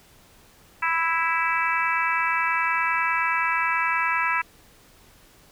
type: harmonic tone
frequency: 329.6 Hz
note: E4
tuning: in tune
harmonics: 3 / 4 / 5 / 6 / 7 / 8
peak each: -26 / -27 / -28 / -29 / -29 / -30 dBFS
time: 0.82-4.42 s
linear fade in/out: 10 ms
effects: pink hiss -54 dBFS RMS until 5.51 s

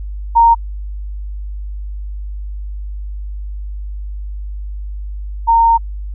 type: tone pair in turn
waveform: sine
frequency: 927 / 920.1 Hz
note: A#5 / A#5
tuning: -10 / -23 cents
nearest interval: unison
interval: 13 cents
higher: first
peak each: -5 / -7 dBFS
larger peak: first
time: 0.35-0.55 / 5.47-5.78 s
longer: second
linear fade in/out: 20 ms
effects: added 50 Hz sine -22 dBFS peak until 6.14 s

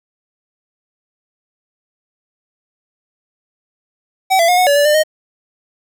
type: tone with pitch steps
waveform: square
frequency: 761 / 674 / 718 / 732 / 571 / 579 / 599 / 621 Hz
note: F#5 / E5 / F5 / F#5 / D5 / D5 / D5 / D#5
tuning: +48 / +38 / +48 / -19 / -49 / -25 / +34 / -3 cents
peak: -10 dBFS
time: 4.3-5.036 s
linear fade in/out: 20 ms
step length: 92 ms
effects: none

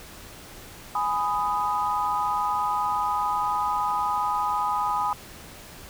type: chord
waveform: sine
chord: G# minor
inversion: none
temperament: just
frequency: 830.6 / 996.7 / 1245.9 Hz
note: G#5 / B5 / D#6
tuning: 0 / +16 / +2 cents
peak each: -27 dBFS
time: 0.95-5.13 s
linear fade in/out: 2 ms
effects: pink hiss -44 dBFS RMS until 5.89 s

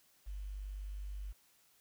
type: tone with quantisation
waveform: sine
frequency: 49.4 Hz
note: G1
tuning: 14 cents sharp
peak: -40 dBFS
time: 0.26-1.33 s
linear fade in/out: 20 ms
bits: 11
effects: white hiss -69 dBFS RMS until 1.8 s

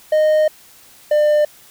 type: tone pair in turn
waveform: triangle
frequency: 617 / 598.7 Hz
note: D#5 / D5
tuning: -15 / +33 cents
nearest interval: minor second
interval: 52 cents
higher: first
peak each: -9 dBFS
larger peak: neither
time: 0.12-0.48 / 1.11-1.45 s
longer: first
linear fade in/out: 5 ms
effects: white hiss -46 dBFS RMS until 1.7 s

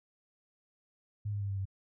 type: tone with pitch steps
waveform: sine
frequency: 103.83 / 101.93 / 100.06 / 98.23 / 96.43 Hz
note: G#2 / G#2 / G2 / G2 / G2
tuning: 0 / -32 / +36 / +4 / -28 cents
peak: -32 dBFS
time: 1.25-1.655 s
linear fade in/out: 10 ms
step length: 81 ms
effects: none

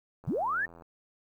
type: click train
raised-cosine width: 1 ms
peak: -37 dBFS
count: 50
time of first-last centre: 0.24-0.822 s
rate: 84.2 Hz
type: linear sweep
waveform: sine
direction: up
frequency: 77.78 to 1845 Hz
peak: -27 dBFS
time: 0.27-0.66 s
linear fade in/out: 10 ms
effects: 11-bit

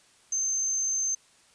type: tone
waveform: sine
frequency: 6272 Hz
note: G8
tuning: in tune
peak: -25 dBFS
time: 0.32-1.15 s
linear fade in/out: 5 ms
effects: white hiss -60 dBFS RMS until 1.54 s + resampled to 22050 Hz

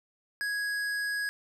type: tone with hard clipping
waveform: sine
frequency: 1661.2 Hz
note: G#6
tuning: in tune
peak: -31 dBFS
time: 0.41-1.29 s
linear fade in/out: 0 ms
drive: 12 dB
effects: none

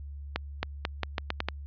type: accelerating click train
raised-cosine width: 0.3 ms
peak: -12 dBFS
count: 8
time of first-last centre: 0.36-1.486 s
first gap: 270 ms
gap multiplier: 0.82
effects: added 71 Hz sine -38 dBFS peak until 1.66 s + resampled to 11025 Hz

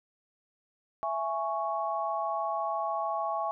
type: chord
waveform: sine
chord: C# minor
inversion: first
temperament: just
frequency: 665.2 / 831.5 / 1108.7 Hz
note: E5 / G#5 / C#6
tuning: +16 / +2 / 0 cents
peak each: -33 dBFS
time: 1.03-3.51 s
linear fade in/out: 0 ms
effects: none

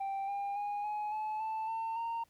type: tone with pitch steps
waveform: sine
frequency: 784 / 802.3 / 821.1 / 840.3 / 859.9 / 880 / 900.6 / 921.6 Hz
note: G5 / G5 / G#5 / G#5 / A5 / A5 / A5 / A#5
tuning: 0 / +40 / -20 / +20 / -40 / 0 / +40 / -20 cents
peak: -31 dBFS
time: 0-2.24 s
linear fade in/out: 10 ms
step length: 280 ms
effects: tanh soft clip ceiling -33 dBFS + pink hiss -70 dBFS RMS until 2.29 s

